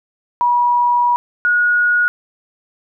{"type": "tone pair in turn", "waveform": "sine", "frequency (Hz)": [967, 1448.9], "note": ["B5", "F#6"], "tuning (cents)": [-37, -37], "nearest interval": "perfect fifth", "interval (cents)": 700, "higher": "second", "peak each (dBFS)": -11, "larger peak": "neither", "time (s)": [[0.41, 1.16], [1.45, 2.08]], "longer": "first", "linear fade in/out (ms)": 0, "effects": []}